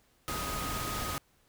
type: tone in noise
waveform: sine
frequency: 1251 Hz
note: D#6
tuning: 9 cents sharp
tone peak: -38 dBFS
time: 0.28-1.18 s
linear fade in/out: 0 ms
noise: pink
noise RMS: -36 dBFS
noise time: 0.28-1.18 s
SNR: -5 dB
effects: pink hiss -68 dBFS RMS until 1.48 s